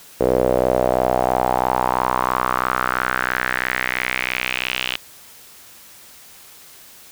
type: tone with band-pass filter sweep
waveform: sawtooth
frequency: 63 Hz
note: B1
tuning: 35 cents sharp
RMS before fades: -20 dBFS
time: 0.2-4.97 s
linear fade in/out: 10 ms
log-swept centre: 480 to 3000 Hz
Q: 3.8
effects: white hiss -44 dBFS RMS until 7.11 s